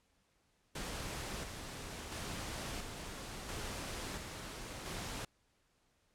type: noise with tremolo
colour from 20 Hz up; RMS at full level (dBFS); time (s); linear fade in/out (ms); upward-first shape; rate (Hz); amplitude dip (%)
pink; -42; 0.75-5.25; 5; square; 0.73; 35
effects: pink hiss -75 dBFS RMS until 6.14 s + low-pass 10000 Hz 12 dB/octave